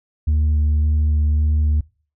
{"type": "tone with vibrato", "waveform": "sine", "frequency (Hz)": 75.7, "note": "D#2", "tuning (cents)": -47, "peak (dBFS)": -11, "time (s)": [0.27, 1.81], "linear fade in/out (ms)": 10, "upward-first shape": "square", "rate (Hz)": 1.8, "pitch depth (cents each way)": 9, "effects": ["noise-tail reverb RT60 0.4 s tail -25 dB re dry", "tanh soft clip ceiling -13 dBFS"]}